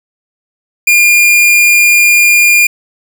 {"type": "tone", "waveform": "45% pulse", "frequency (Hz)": 2412, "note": "D7", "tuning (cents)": 46, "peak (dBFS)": -4, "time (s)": [0.87, 2.67], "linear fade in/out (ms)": 5, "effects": []}